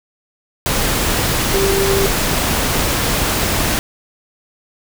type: tone in noise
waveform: sine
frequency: 392 Hz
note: G4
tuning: in tune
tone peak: -15 dBFS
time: 1.54-2.06 s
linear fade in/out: 0 ms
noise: pink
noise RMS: -17 dBFS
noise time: 0.66-3.79 s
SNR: -1 dB
effects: none